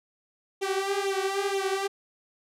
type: tone with flanger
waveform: sawtooth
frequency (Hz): 391.6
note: G4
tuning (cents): -2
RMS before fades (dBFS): -28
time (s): 0.61-1.88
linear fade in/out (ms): 20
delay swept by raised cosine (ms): 0.3 to 6.2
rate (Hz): 2.1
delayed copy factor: +0.85
effects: low-pass 10000 Hz 12 dB/octave